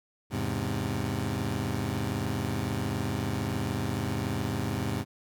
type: chord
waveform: 20% pulse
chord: E augmented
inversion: none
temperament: equal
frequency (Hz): 82.41 / 103.83 / 130.81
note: E2 / G#2 / B#2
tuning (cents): 0 / 0 / 0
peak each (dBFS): -31 / -27 / -28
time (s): 0.3-5.05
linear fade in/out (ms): 50
effects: none